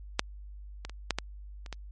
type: clicks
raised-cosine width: 0.2 ms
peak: -6 / -20 / -26 / -9 / -12 / -27 / -20 dBFS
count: 7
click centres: 0.194 / 0.85 / 0.896 / 1.107 / 1.186 / 1.662 / 1.727 s
effects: added 50 Hz sine -42 dBFS peak until 1.91 s + MP3 48 kbps